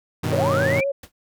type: chord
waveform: sawtooth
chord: G augmented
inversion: none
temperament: equal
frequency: 98 / 123.47 / 155.56 Hz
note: G2 / B2 / D#3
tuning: 0 / 0 / 0 cents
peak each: -22 dBFS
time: 0.23-0.81 s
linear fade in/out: 10 ms
type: linear sweep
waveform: sine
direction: up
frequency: 386.4 to 2442 Hz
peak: -23 dBFS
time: 0.32-0.84 s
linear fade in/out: 10 ms
type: tone with vibrato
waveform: sine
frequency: 550 Hz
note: C#5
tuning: 14 cents flat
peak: -20 dBFS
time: 0.32-0.92 s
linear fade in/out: 10 ms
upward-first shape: sine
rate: 7.6 Hz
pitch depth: 33 cents each way
type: noise with exponential decay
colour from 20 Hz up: pink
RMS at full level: -34 dBFS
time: 1.03-1.12 s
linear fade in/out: 5 ms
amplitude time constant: 18 ms
effects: none